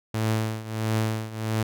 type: tone with tremolo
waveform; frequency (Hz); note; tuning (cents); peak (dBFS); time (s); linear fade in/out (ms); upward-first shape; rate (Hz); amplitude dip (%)
sawtooth; 110; A2; 0; -17; 0.14-1.63; 5; triangle; 1.5; 85
effects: none